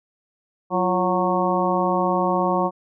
harmonic tone with a mistuned harmonic, 183.4 Hz, F#3, 15 cents flat, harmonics 1 / 2 / 3 / 4 / 5 / 6, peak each -25 / -25 / -25 / -25 / -25 / -25 dBFS, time 0.7-2.71 s, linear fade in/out 50 ms, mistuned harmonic 2, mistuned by -82 cents, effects none

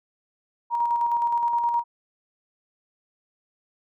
sine tone with tremolo, 945 Hz, A#5, 23 cents sharp, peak -19 dBFS, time 0.7-1.84 s, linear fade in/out 50 ms, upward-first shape square, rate 9.6 Hz, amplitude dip 35%, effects none

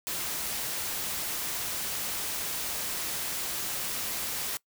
white noise, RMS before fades -33 dBFS, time 0.07-4.57 s, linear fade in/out 0 ms, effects noise-tail reverb RT60 0.1 s tail -22 dB re dry

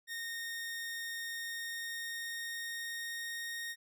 sawtooth tone with pitch glide, 1846 to 1857.8 Hz, A#6 to A#6, -17 to -6 cents, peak -35 dBFS, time 0.07-3.76 s, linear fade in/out 50 ms, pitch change +11 cents, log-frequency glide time 1.19-3.58 s, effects none

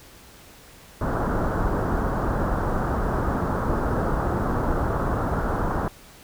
pink low-pass noise, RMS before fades -24 dBFS, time 1.01-5.88 s, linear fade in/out 2 ms, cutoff 1500 Hz, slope 48 dB/octave, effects pink hiss -48 dBFS RMS until 6.23 s

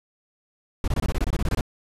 brown noise bursts, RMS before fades -22 dBFS, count 13, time 0.84-1.61 s, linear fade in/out 2 ms, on 38 ms, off 23 ms, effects resampled to 32000 Hz

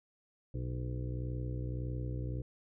harmonic tone with a mistuned harmonic, 61.74 Hz, B1, in tune, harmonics 1 / 2 / 3 / 4 / 5 / 6 / 7 / 8, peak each -39 / -37 / -51 / -55 / -46 / -52 / -52 / -51 dBFS, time 0.54-2.42 s, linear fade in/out 5 ms, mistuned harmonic 8, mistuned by +36 cents, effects none

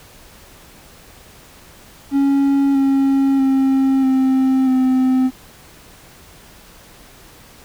triangle tone with pitch steps, 277.2 / 272.4 / 267.8 / 263.2 / 258.6 Hz, C#4 / C#4 / C4 / C4 / C4, 0 / -30 / +40 / +10 / -20 cents, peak -10 dBFS, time 2.11-5.31 s, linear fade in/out 50 ms, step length 640 ms, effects pink hiss -44 dBFS RMS until 7.64 s

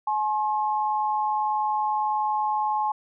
sine tone pair together, 850 / 1071.6 Hz, G#5 / C6, +40 / +41 cents, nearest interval major third, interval 401 cents, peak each -23 / -28 dBFS, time 0.07-2.92 s, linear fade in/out 5 ms, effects none

